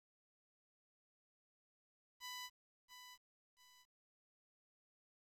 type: tone with echo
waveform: 10% pulse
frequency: 995 Hz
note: B5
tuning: 13 cents sharp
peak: -38 dBFS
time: 2.2-2.5 s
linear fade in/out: 50 ms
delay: 680 ms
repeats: 2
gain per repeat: -9 dB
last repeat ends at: 3.86 s
effects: resampled to 32000 Hz + 12-bit